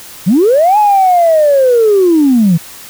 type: linear two-way sweep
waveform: sine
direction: up then down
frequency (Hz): 155.5 to 855 to 155.5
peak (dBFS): -4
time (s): 0.26-2.58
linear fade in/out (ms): 20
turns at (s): 0.78
effects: tanh soft clip ceiling -1 dBFS + white hiss -32 dBFS RMS until 2.89 s